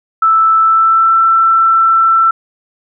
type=tone with pitch glide; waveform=sine; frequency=1318.5 to 1336.9 Hz; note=E6 to E6; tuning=0 to +24 cents; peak=-6 dBFS; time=0.22-2.31 s; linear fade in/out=5 ms; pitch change=+24 cents; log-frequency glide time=0.6-1.15 s; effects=none